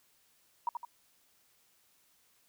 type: tone with echo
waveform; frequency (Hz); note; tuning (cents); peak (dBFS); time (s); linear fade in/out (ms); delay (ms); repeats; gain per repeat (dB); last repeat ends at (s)
sine; 952; A#5; +36; -28; 0.67-0.69; 2; 80; 2; -6; 0.85
effects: white hiss -69 dBFS RMS until 2.48 s